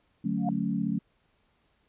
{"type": "chord", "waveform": "sine", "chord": "D major seventh", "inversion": "none", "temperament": "equal", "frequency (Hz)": [146.83, 185, 220, 277.2], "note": ["D3", "F#3", "A3", "C#4"], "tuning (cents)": [0, 0, 0, 0], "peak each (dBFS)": [-36, -30, -30, -33], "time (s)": [0.24, 0.99], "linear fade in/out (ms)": 10}
{"type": "tone with exponential growth", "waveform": "sine", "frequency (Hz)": 711, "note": "F5", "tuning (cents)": 31, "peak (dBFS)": -25, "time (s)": [0.37, 0.49], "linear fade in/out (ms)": 2, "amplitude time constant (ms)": 26}
{"effects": ["pink hiss -70 dBFS RMS until 1.88 s", "resampled to 8000 Hz"]}